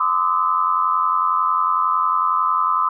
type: tone cluster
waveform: sine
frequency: 1030 / 1197 / 1288 Hz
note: C6 / D6 / E6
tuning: -28 / +33 / -41 cents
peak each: -20 dBFS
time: 0-2.89 s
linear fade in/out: 5 ms
effects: none